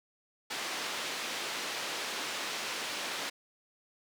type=band-pass noise; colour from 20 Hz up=white; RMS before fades=-37 dBFS; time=0.5-3.3 s; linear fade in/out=10 ms; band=270 to 4300 Hz; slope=12 dB/octave; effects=none